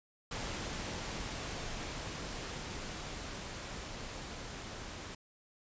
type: noise with level ramp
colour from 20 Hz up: pink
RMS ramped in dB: -39 to -45 dBFS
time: 0.31-5.15 s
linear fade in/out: 5 ms
effects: resampled to 16000 Hz